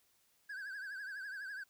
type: tone with vibrato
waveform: triangle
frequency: 1596 Hz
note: G6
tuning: 31 cents sharp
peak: -40 dBFS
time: 0.49-1.64 s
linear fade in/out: 10 ms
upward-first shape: triangle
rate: 12 Hz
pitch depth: 120 cents each way
effects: white hiss -73 dBFS RMS until 1.69 s